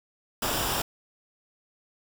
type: noise with comb filter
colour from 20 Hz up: pink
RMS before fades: -28 dBFS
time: 0.42-0.82 s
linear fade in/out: 5 ms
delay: 0.47 ms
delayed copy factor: -0.55
effects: none